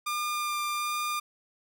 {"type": "tone with vibrato", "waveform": "sawtooth", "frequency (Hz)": 1200, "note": "D6", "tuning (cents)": 37, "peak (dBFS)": -25, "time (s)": [0.06, 1.2], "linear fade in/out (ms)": 10, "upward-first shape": "sine", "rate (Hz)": 1.3, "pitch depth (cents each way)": 10, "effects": []}